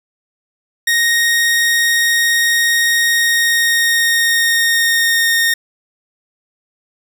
sawtooth tone with pitch glide, 1864.7 to 1844.3 Hz, A#6 to A#6, 0 to -19 cents, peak -8 dBFS, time 0.87-5.54 s, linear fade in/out 5 ms, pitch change -19 cents, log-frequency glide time 3.08-5.31 s, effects none

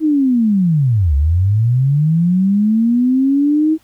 sine linear two-way sweep, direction down then up, 320 to 67.4 to 320 Hz, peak -10 dBFS, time 0-3.78 s, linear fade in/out 50 ms, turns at 1.15 s, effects pink hiss -54 dBFS RMS until 3.83 s

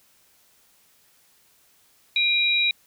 sine tone pair together, 2400 / 3850 Hz, D7 / B7, +37 / -45 cents, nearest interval minor sixth, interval 818 cents, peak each -21 dBFS, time 2.16-2.71 s, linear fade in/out 2 ms, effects white hiss -60 dBFS RMS until 2.86 s

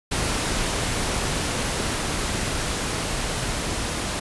pink noise with level ramp, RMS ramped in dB -24 to -27 dBFS, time 0.11-4.2 s, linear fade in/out 10 ms, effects resampled to 24000 Hz

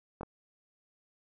clicks, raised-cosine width 1 ms, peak -25 dBFS, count 2, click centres 0.21 / 0.232 s, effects none

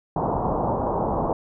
white low-pass noise, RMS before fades -24 dBFS, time 0.16-1.33 s, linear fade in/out 2 ms, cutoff 1000 Hz, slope 48 dB/octave, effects none

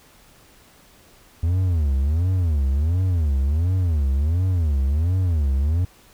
triangle tone with vibrato, 79.4 Hz, D#2, 36 cents sharp, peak -15 dBFS, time 1.43-5.85 s, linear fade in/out 5 ms, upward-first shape sine, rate 1.4 Hz, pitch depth 290 cents each way, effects pink hiss -52 dBFS RMS until 6.13 s

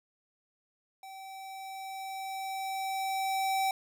square tone with level ramp, 771 Hz, G5, 29 cents flat, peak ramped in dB -45 to -27 dBFS, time 1.03-3.71 s, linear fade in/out 2 ms, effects none

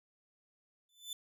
sawtooth tone with exponential growth, 3511 Hz, A7, 4 cents flat, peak -34 dBFS, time 0.89-1.13 s, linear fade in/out 2 ms, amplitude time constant 52 ms, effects none

